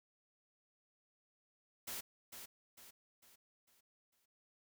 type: noise with echo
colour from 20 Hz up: white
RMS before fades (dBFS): -44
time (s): 1.87-2.01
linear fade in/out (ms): 10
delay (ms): 450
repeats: 5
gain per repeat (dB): -7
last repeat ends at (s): 4.26
effects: none